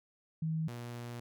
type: tone pair in turn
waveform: sine / sawtooth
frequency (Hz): 159.7 / 119.64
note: D#3 / A#2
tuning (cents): +45 / +45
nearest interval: perfect fourth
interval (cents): 500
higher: first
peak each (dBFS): -31 / -37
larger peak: first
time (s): 0.42-0.68 / 0.68-1.2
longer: second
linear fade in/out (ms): 5
effects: none